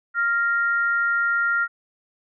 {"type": "tone pair together", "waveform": "sine", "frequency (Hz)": [1396.9, 1864.6], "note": ["F6", "A#6"], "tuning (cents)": [0, 0], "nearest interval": "perfect fourth", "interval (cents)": 500, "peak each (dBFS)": [-19, -27], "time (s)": [0.14, 1.68], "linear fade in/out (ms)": 50, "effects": []}